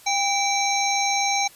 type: harmonic tone with a mistuned harmonic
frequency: 797 Hz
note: G5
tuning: 28 cents sharp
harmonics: 1 / 3 / 5 / 7 / 8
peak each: -23 / -26 / -28 / -30 / -27 dBFS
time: 0.06-1.48 s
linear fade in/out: 10 ms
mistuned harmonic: 3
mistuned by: -60 cents
effects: white hiss -49 dBFS RMS until 1.55 s + resampled to 32000 Hz